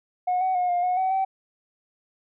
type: tone with pitch steps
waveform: sine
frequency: 726 / 750 / 721 / 707 / 727 / 755 / 768 Hz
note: F#5 / F#5 / F#5 / F5 / F#5 / F#5 / G5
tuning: -33 / +23 / -45 / +21 / -31 / +35 / -36 cents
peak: -19 dBFS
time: 0.27-1.25 s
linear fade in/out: 10 ms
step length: 140 ms
effects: tanh soft clip ceiling -18 dBFS